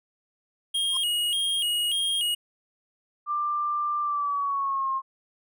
square tone with vibrato, 3058 Hz, G7, 44 cents flat, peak -24 dBFS, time 0.74-2.35 s, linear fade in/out 10 ms, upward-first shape square, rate 1.7 Hz, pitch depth 99 cents each way
square tone with exponential growth, 1046.5 Hz, C6, in tune, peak -32 dBFS, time 0.89-0.97 s, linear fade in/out 2 ms, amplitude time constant 16 ms
sine tone with pitch glide, 1186 to 1068.9 Hz, D6 to C6, +17 to +37 cents, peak -24 dBFS, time 3.26-5.02 s, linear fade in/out 50 ms, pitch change -180 cents, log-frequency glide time 4.01-4.91 s
effects none

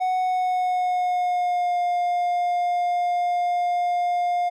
triangle tone with pitch glide, 740 to 707.4 Hz, F#5 to F5, 0 to +22 cents, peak -18 dBFS, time 0-4.5 s, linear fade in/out 20 ms, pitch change -78 cents, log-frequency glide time 0.18-1.81 s, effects none

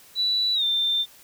sine tone with pitch glide, 3951 to 3581 Hz, B7 to A7, 0 to +30 cents, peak -20 dBFS, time 0.15-1.06 s, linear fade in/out 50 ms, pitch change -170 cents, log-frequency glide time 0.54-0.64 s, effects white hiss -51 dBFS RMS until 1.23 s

